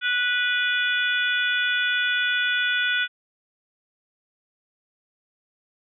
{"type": "harmonic tone", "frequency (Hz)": 491.6, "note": "B4", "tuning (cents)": -8, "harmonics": [3, 4, 5, 6, 7], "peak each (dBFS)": [-22, -33, -29, -32, -28], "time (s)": [0.01, 3.08], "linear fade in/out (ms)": 50, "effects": []}